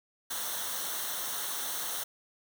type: noise with comb filter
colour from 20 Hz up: white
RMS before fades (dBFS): -35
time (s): 0.3-2.04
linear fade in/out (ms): 10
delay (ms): 0.41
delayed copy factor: -0.7
effects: none